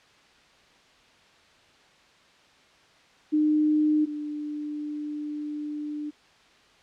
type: tone pair in turn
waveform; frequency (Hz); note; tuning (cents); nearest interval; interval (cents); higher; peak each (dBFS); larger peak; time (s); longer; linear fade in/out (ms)
sine; 304.1 / 298; D#4 / D4; -40 / +25; unison; 35; first; -19 / -30; first; 3.32-4.06 / 4.06-6.11; second; 20
effects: white hiss -57 dBFS RMS until 6.82 s + low-pass 4000 Hz 12 dB/octave